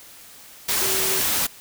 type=tone in noise; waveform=sine; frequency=381.5 Hz; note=G4; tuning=47 cents flat; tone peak=-30 dBFS; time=0.81-1.21 s; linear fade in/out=10 ms; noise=white; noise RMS=-22 dBFS; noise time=0.68-1.47 s; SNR=-11 dB; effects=white hiss -45 dBFS RMS until 1.6 s